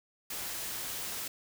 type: noise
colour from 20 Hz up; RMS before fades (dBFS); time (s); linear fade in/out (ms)
white; -38; 0.3-1.28; 5
effects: none